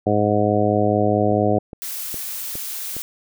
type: harmonic tone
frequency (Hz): 104.5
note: G#2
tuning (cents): +11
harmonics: 1 / 2 / 3 / 4 / 5 / 6 / 7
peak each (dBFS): -23 / -23 / -23 / -23 / -23 / -23 / -23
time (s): 0.06-1.59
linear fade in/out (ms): 10
type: click train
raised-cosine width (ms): 2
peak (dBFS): -20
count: 5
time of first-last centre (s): 1.32-2.966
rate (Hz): 2.43
type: noise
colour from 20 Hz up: blue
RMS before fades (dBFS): -29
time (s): 1.82-3.02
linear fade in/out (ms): 0
effects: none